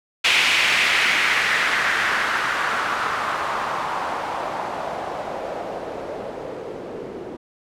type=noise with low-pass filter sweep; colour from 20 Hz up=blue; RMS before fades=-23 dBFS; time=0.24-7.37 s; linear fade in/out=10 ms; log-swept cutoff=2700 to 380 Hz; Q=2.2; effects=none